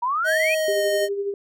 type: exponential sweep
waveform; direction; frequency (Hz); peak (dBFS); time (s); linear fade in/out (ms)
sine; up; 932.3 to 2598; -20; 0.02-0.55; 10
type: tone with pitch glide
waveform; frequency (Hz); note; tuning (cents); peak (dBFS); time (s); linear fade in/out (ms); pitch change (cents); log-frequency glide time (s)
square; 632 to 617.2; D#5 to D#5; +27 to -14; -21; 0.24-1.09; 50; -41; 0.52-0.83
type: tone with tremolo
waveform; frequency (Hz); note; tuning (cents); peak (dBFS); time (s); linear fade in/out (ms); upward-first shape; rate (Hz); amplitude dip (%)
sine; 400.4; G4; +37; -21; 0.68-1.34; 2; sine; 12; 50
effects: none

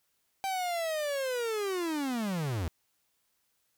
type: linear sweep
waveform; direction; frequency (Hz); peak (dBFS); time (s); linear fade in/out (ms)
45% pulse; down; 784 to 73.4; -30; 0.44-2.68; 0
effects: white hiss -75 dBFS RMS until 3.77 s

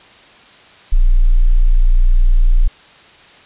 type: tone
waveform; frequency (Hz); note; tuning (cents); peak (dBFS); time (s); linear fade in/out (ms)
sine; 29.56; A#0; +25; -6; 0.92-2.68; 10
effects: white hiss -43 dBFS RMS until 3.45 s + resampled to 8000 Hz

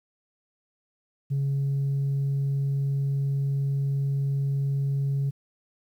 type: tone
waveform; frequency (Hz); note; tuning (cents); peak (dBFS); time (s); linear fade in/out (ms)
sine; 138.59; C#3; 0; -21; 1.3-5.31; 20
effects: tanh soft clip ceiling -21 dBFS + 10-bit

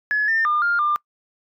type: tone with pitch steps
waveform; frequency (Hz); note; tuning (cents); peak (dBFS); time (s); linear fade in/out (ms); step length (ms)
sine; 1701 / 1802 / 1205 / 1404 / 1196; G#6 / A6 / D6 / F6 / D6; +41 / +41 / +44 / +9 / +31; -16; 0.11-0.96; 0; 170
effects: noise-tail reverb RT60 0.1 s tail -25 dB re dry + tanh soft clip ceiling -12 dBFS

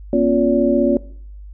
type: tone cluster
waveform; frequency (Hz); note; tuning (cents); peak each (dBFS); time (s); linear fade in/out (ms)
sine; 237.6 / 272.5 / 351.2 / 571; A#3 / C#4 / F4 / D5; +33 / -29 / +10 / -49; -18; 0.13-0.97; 2
effects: noise-tail reverb RT60 0.6 s tail -20 dB re dry + added 50 Hz sine -33 dBFS peak until 1.53 s

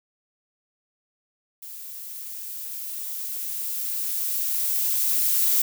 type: noise with level ramp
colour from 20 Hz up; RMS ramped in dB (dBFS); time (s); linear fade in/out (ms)
violet; -39 to -20; 1.62-5.62; 5
effects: none

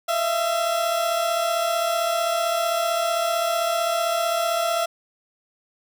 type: tone pair together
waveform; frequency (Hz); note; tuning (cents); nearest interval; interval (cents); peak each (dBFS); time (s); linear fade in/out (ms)
30% pulse; 642 / 677.6; E5 / E5; -46 / +48; minor second; 94; -25 / -19; 0.08-4.86; 10
effects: none

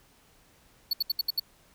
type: tone bursts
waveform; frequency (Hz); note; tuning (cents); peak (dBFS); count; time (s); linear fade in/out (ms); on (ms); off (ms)
square; 4435; C#8; 0; -24; 6; 0.91-1.398; 5; 23; 70
effects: pink hiss -61 dBFS RMS until 1.74 s

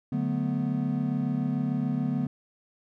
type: chord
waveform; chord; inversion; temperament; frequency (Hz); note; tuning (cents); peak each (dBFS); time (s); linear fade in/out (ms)
triangle; B minor seventh; first; equal; 146.83 / 185 / 220 / 246.9; D3 / F#3 / A3 / B3; 0 / 0 / 0 / 0; -28 / -32 / -30 / -27; 0.12-2.27; 5
effects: none

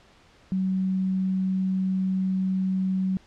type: tone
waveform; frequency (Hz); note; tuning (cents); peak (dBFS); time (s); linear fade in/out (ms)
sine; 188.5; F#3; +32; -22; 0.52-3.17; 0
effects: pink hiss -56 dBFS RMS until 3.26 s + low-pass 5000 Hz 12 dB/octave

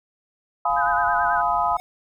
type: chord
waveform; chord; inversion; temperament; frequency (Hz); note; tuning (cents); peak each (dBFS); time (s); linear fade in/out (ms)
sine; F half-diminished seventh; none; just; 698.5 / 838.1 / 1005.8 / 1257.2; F5 / Ab5 / Cb6 / Eb6; 0 / +16 / +31 / +18; -24; 0.65-1.77; 5
type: noise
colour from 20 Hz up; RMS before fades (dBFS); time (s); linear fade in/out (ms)
brown; -44; 0.69-1.78; 10
type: tone with vibrato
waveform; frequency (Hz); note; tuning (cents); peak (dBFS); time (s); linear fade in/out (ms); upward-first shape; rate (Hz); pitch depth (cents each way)
sine; 1524; G6; -49; -25; 0.76-1.42; 20; sine; 9.2; 68
type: tone with exponential growth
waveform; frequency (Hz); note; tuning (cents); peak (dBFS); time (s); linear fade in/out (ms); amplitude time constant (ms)
square; 735; F#5; -12; -32; 1.73-1.8; 0; 15
effects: none

